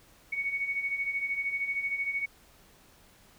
sine beating tone pair, 2217 / 2230 Hz, C#7 / C#7, 0 / +10 cents, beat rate 13 Hz, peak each -36 / -30 dBFS, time 0.32-2.26 s, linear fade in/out 10 ms, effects pink hiss -59 dBFS RMS until 3.38 s

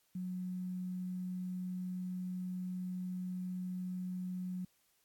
sine tone with quantisation, 182.8 Hz, F#3, 21 cents flat, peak -37 dBFS, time 0.15-4.65 s, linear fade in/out 5 ms, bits 11, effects white hiss -74 dBFS RMS until 5.04 s + AAC 64 kbps

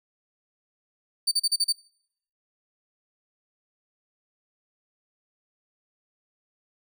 30% pulse tone bursts, 4589 Hz, D8, 41 cents flat, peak -17 dBFS, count 6, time 1.27-1.726 s, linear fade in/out 10 ms, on 46 ms, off 36 ms, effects noise-tail reverb RT60 0.7 s tail -25 dB re dry

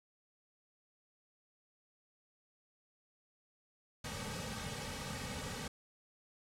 pink noise with comb filter, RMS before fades -42 dBFS, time 4.04-5.68 s, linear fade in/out 5 ms, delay 2.9 ms, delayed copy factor -0.85, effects low-pass 9000 Hz 12 dB/octave

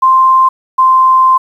sine tone pair in turn, 1047 / 1042.1 Hz, C6 / C6, +1 / -7 cents, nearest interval unison, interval 8 cents, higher first, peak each -4 dBFS, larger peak neither, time 0.02-0.49 / 0.78-1.38 s, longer second, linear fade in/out 10 ms, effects 7-bit

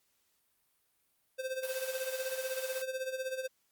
square tone with tremolo, 521 Hz, C5, 7 cents flat, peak -33 dBFS, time 1.38-3.48 s, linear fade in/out 20 ms, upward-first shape sine, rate 16 Hz, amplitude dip 70%
white high-pass noise, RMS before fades -44 dBFS, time 1.63-2.82 s, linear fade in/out 2 ms, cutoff 440 Hz, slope 96 dB/octave
effects white hiss -75 dBFS RMS until 3.71 s + Opus 48 kbps

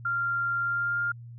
sine tone with pitch glide, 1389 to 1404.3 Hz, F6 to F6, -10 to +9 cents, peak -25 dBFS, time 0.05-1.12 s, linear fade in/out 5 ms, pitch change +19 cents, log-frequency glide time 0.62-1 s, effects added 118 Hz sine -41 dBFS peak until 1.38 s

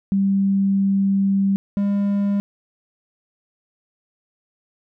sine / triangle tone pair in turn, 196 / 201.2 Hz, G3 / G3, 0 / +45 cents, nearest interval unison, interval 45 cents, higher second, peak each -15 dBFS, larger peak neither, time 0.12-1.56 / 1.77-2.4 s, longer first, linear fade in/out 0 ms, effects none

